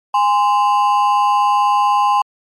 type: ring-modulated tone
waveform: triangle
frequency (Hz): 930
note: A#5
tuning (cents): -4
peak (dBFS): -6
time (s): 0.14-2.22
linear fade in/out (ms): 5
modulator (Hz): 108
effects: MP3 64 kbps